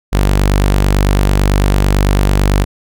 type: tone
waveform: sawtooth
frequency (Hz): 49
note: G1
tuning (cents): 0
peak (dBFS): -5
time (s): 0.12-2.65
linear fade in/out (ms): 20
effects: none